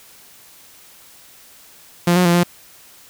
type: tone with pitch steps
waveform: sawtooth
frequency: 173.9 / 180.5 / 172.3 / 175 Hz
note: F3 / F#3 / F3 / F3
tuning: -7 / -43 / -23 / +4 cents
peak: -8 dBFS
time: 2.07-2.434 s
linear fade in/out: 5 ms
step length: 91 ms
effects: white hiss -46 dBFS RMS until 3.09 s